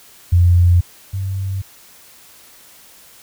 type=tone pair in turn; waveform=sine; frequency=87.7 / 96.32 Hz; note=F2 / G2; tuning=+8 / -30 cents; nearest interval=major second; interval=162 cents; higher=second; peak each=-8 / -19 dBFS; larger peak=first; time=0.32-0.81 / 1.13-1.62 s; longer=neither; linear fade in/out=10 ms; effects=white hiss -45 dBFS RMS until 3.22 s